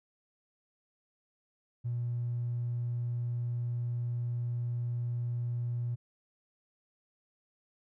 triangle tone with tanh clipping, 120 Hz, B2, 49 cents flat, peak -30 dBFS, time 1.84-5.96 s, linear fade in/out 20 ms, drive 1 dB, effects none

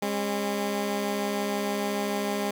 15% pulse tone pair together, 204 / 269.8 Hz, G#3 / C#4, -31 / -47 cents, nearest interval perfect fourth, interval 484 cents, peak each -21 / -27 dBFS, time 0.02-2.51 s, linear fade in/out 5 ms, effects none

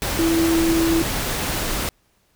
sine tone in noise, 329.6 Hz, E4, in tune, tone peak -16 dBFS, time 0.19-1.02 s, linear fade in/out 0 ms, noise pink, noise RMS -24 dBFS, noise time 0.02-1.89 s, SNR +5 dB, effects pink hiss -63 dBFS RMS until 2.35 s

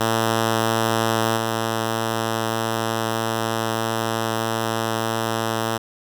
5% pulse tone with level steps, 112.7 Hz, A2, 42 cents sharp, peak -7 / -10 dBFS, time 0-5.78 s, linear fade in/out 10 ms, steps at 1.36 s, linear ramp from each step 20 ms, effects none

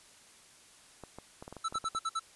clicks, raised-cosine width 1 ms, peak -30 dBFS, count 10, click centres 1.037 / 1.186 / 1.425 / 1.479 / 1.526 / 1.567 / 1.725 / 1.756 / 1.842 / 1.949 s
square tone bursts, 1318.5 Hz, E6, in tune, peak -31 dBFS, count 6, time 1.64-2.196 s, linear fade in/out 10 ms, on 46 ms, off 56 ms
effects white hiss -58 dBFS RMS until 2.35 s + resampled to 24000 Hz

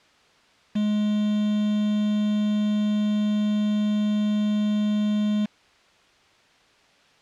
triangle tone with quantisation, 210 Hz, G#3, 19 cents sharp, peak -18 dBFS, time 0.75-5.46 s, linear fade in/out 10 ms, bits 6, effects white hiss -57 dBFS RMS until 7.21 s + low-pass 4000 Hz 12 dB/octave

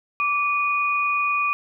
sine tone pair together, 1163.3 / 2465 Hz, D6 / D#7, -17 / -17 cents, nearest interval octave + minor second, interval 1300 cents, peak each -22 dBFS, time 0.2-1.53 s, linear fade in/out 0 ms, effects none

